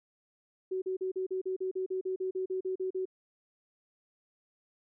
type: tone bursts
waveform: sine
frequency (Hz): 374.7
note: F#4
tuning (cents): +22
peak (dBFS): -30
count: 16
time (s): 0.71-3.055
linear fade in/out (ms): 10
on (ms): 110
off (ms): 39
effects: none